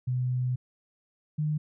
sine tone pair in turn, 126 / 151.93 Hz, B2 / D#3, +35 / -41 cents, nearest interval minor third, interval 324 cents, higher second, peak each -25 dBFS, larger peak neither, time 0.07-0.56 / 1.38-1.58 s, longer first, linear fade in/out 10 ms, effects none

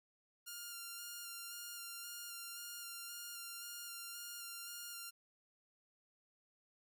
5% pulse tone with vibrato, 1400 Hz, F6, 4 cents sharp, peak -35 dBFS, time 0.46-5.11 s, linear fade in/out 20 ms, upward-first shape square, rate 1.9 Hz, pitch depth 14 cents each way, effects none

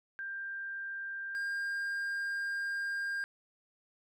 sine / triangle tone pair in turn, 1587 / 1604.5 Hz, G6 / G6, +21 / +40 cents, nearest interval unison, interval 19 cents, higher second, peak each -37 / -31 dBFS, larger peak second, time 0.19-1.35 / 1.35-3.24 s, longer second, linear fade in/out 0 ms, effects none

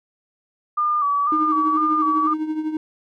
sine tone with vibrato, 1174.7 Hz, D6, in tune, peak -17 dBFS, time 0.77-2.34 s, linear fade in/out 10 ms, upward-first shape square, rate 2 Hz, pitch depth 46 cents each way
triangle tone with tremolo, 311 Hz, D#4, 1 cent flat, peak -17 dBFS, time 1.32-2.77 s, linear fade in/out 2 ms, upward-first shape triangle, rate 12 Hz, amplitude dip 70%
effects none

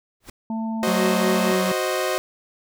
pink noise with exponential growth, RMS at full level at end -34 dBFS, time 0.2-0.3 s, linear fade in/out 5 ms, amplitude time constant 20 ms
harmonic tone, 223.1 Hz, A3, 24 cents sharp, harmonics 1 / 3 / 4, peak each -24 / -38 / -34 dBFS, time 0.5-1.52 s, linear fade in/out 2 ms
sawtooth chord, C diminished, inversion second, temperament equal, 370 / 523.3 / 622.3 Hz, Gb4 / C5 / Eb5, 0 / 0 / 0 cents, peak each -22 dBFS, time 0.83-2.18 s, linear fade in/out 0 ms
25% pulse tone, 187.1 Hz, F#3, 20 cents sharp, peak -18 dBFS, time 0.87-1.72 s, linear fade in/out 5 ms
effects none

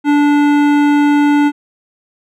sine tone with hard clipping, 291.2 Hz, D4, 15 cents flat, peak -10 dBFS, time 0.04-1.52 s, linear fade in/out 50 ms, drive 15 dB, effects none

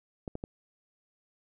clicks, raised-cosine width 2 ms, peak -23 dBFS, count 3, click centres 0.278 / 0.354 / 0.439 s, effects none

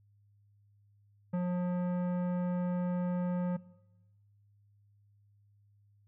sine tone with tanh clipping, 178.6 Hz, F3, 39 cents sharp, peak -31 dBFS, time 1.33-3.57 s, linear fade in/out 10 ms, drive 14 dB, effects noise-tail reverb RT60 1.0 s tail -20 dB re dry + added 102 Hz sine -63 dBFS peak until 6.07 s

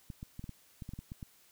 clicks, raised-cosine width 5 ms, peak -30 dBFS, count 11, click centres 0.102 / 0.229 / 0.394 / 0.441 / 0.493 / 0.822 / 0.891 / 0.936 / 0.99 / 1.119 / 1.228 s, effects white hiss -64 dBFS RMS until 1.51 s

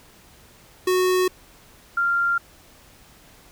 square / sine tone pair in turn, 368 / 1389.4 Hz, F#4 / F6, -9 / -9 cents, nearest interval octave + major seventh, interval 2300 cents, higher second, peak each -18 dBFS, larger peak neither, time 0.87-1.28 / 1.97-2.38 s, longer neither, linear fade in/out 5 ms, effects pink hiss -51 dBFS RMS until 3.51 s

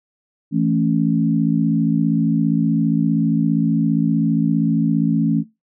sine chord, A major, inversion second, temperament equal, 164.81 / 220 / 277.2 Hz, E3 / A3 / C#4, 0 / 0 / 0 cents, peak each -19 dBFS, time 0.51-5.44 s, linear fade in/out 50 ms, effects noise-tail reverb RT60 0.2 s tail -17 dB re dry

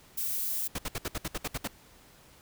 violet noise, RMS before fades -32 dBFS, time 0.17-0.68 s, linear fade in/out 10 ms
pink noise bursts, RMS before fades -33 dBFS, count 10, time 0.75-1.676 s, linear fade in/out 5 ms, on 35 ms, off 64 ms
effects pink hiss -57 dBFS RMS until 2.41 s

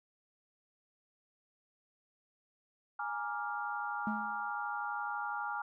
sine chord, Bb dominant seventh, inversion third, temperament equal with one note detuned, 830.6 / 942.6 / 1174.7 / 1396.9 Hz, Ab5 / Bb5 / D6 / F6, 0 / +19 / 0 / 0 cents, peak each -39 / -43 / -43 / -39 dBFS, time 2.99-5.62 s, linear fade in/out 5 ms
triangle tone with exponential decay, 214.3 Hz, A3, 45 cents flat, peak -29 dBFS, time 4.07-4.51 s, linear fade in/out 2 ms, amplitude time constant 95 ms
effects none

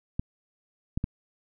clicks, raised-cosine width 5 ms, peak -15 dBFS, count 3, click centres 0.195 / 0.975 / 1.041 s, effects none

